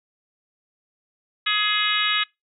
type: harmonic tone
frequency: 420 Hz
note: G#4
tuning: 19 cents sharp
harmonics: 3 / 4 / 5 / 6 / 7 / 8 / 9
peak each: -27 / -27 / -27 / -27 / -27 / -27 / -27 dBFS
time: 1.46-2.24 s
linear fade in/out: 10 ms
effects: noise-tail reverb RT60 0.2 s tail -25 dB re dry